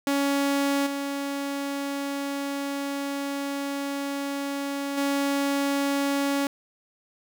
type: tone with level steps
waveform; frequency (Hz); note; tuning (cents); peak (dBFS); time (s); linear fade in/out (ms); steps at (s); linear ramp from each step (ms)
sawtooth; 280; C#4; +18; -18 / -24 / -19; 0.07-6.47; 2; 0.86 / 4.97; 10
effects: none